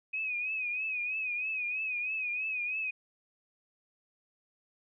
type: tone with vibrato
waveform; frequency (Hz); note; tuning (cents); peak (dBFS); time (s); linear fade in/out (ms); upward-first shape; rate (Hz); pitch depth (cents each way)
sine; 2514; D#7; +17; -31; 0.13-2.91; 10; triangle; 3.1; 86
effects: none